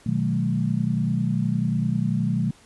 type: chord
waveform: sine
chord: B dominant seventh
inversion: none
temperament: equal with one note detuned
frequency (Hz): 123.47 / 155.56 / 185 / 215.6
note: B2 / D#3 / F#3 / A3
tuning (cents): 0 / 0 / 0 / -35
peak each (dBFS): -26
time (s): 0.06-2.51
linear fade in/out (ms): 5
effects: pink hiss -53 dBFS RMS until 2.65 s + resampled to 24000 Hz

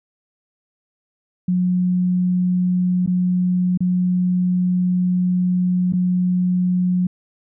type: tone with dropouts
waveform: sine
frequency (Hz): 180.8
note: F#3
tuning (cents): -40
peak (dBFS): -15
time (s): 1.48-7.07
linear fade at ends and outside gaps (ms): 5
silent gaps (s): 3.063-3.074 / 3.775-3.805 / 5.925-5.934
effects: none

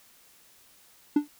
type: tone with exponential decay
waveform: triangle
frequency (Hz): 293.7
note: D4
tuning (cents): 0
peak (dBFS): -13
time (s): 1.16-1.28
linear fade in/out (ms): 5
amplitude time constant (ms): 24
effects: white hiss -58 dBFS RMS until 1.39 s

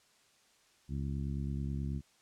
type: harmonic tone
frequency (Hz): 69.3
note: C#2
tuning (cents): 0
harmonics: 1 / 2 / 3 / 4 / 5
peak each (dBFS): -37 / -37 / -41 / -47 / -52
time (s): 0.88-2.02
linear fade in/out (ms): 50
effects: white hiss -67 dBFS RMS until 2.21 s + low-pass 8000 Hz 12 dB/octave

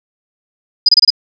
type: tone bursts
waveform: sine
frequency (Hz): 4956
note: D#8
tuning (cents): -8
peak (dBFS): -4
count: 5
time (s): 0.86-1.104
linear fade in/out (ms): 5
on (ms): 28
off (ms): 26
effects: none

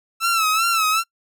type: tone with vibrato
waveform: sawtooth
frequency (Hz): 1318.5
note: E6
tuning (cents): 0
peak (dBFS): -13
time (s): 0.2-1.04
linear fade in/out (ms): 50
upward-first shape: sine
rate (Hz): 2.6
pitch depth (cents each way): 78
effects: noise-tail reverb RT60 0.1 s tail -25 dB re dry

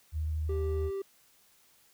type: tone with vibrato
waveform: sine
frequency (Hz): 77.78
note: D#2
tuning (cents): 0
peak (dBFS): -29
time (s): 0.12-0.91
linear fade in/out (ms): 50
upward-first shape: sine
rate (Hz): 13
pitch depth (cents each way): 12
type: tone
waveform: triangle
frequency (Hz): 391.2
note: G4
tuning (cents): -4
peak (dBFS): -30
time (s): 0.49-1.02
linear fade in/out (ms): 5
effects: tanh soft clip ceiling -20 dBFS + white hiss -64 dBFS RMS until 1.93 s

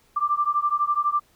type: beating tone pair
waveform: sine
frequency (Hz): 1174.7 / 1186.7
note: D6 / D6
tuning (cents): 0 / +18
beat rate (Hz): 12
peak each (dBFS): -23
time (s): 0.16-1.2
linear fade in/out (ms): 10
effects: pink hiss -61 dBFS RMS until 1.35 s

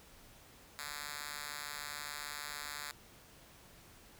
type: tone with high-pass filter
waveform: 5% pulse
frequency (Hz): 146.8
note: D3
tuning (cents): 0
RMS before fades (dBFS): -44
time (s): 0.79-2.91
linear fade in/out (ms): 0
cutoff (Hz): 1700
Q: 0.59
effects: pink hiss -59 dBFS RMS until 4.19 s

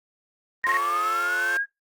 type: linear sweep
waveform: sine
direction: up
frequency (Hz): 1026 to 1661.2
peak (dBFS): -22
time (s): 0.64-1.66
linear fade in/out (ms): 50
type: tone bursts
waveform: sine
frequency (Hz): 1864.7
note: A#6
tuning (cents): 0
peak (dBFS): -20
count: 3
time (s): 0.64-0.77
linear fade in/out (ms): 0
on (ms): 28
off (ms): 23
type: chord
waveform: 10% pulse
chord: F augmented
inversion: none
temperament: just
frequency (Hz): 349.2 / 436.5 / 545.7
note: F4 / A4 / C#5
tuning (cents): 0 / -14 / -27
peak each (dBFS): -28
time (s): 0.67-1.57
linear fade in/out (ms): 0
effects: noise-tail reverb RT60 0.2 s tail -24 dB re dry + Opus 24 kbps

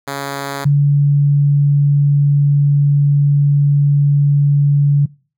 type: tone pair in turn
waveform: 5% pulse / sine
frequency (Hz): 139.6 / 143.28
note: C#3 / D3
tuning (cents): +13 / -42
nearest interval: unison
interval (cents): 45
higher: second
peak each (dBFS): -10 / -8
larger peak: second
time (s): 0.07-0.65 / 0.65-5.06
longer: second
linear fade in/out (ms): 10
effects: noise-tail reverb RT60 0.4 s tail -24 dB re dry

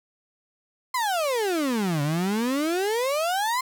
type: exponential two-way sweep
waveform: 35% pulse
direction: down then up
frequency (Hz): 1053 to 140.7 to 1053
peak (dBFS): -21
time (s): 0.94-3.61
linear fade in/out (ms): 5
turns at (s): 2.02
effects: none

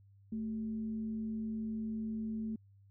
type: tone with frequency modulation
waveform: sine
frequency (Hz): 220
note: A3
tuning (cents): 0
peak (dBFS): -35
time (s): 0.32-2.56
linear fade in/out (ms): 5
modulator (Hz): 169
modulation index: 0.21
effects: added 99 Hz sine -59 dBFS peak until 2.9 s

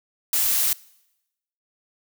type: noise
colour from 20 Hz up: blue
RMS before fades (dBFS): -21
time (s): 0.33-0.73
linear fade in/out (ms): 2
effects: noise-tail reverb RT60 0.9 s tail -23 dB re dry

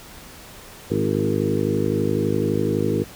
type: harmonic tone with a mistuned harmonic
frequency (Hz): 51.91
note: G#1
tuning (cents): 0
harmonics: 2 / 3 / 4 / 5 / 6 / 7 / 8 / 9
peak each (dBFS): -27 / -27 / -27 / -27 / -27 / -27 / -27 / -27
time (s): 0.9-3.04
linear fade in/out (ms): 10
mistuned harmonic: 7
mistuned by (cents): -20
effects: pink hiss -42 dBFS RMS until 3.15 s

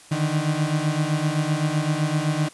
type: beating tone pair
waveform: 35% pulse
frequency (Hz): 149 / 156.8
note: D3 / D#3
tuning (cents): +25 / +14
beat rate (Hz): 7.8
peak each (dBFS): -22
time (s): 0.11-2.49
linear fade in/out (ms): 10
effects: white hiss -48 dBFS RMS until 2.53 s + resampled to 24000 Hz

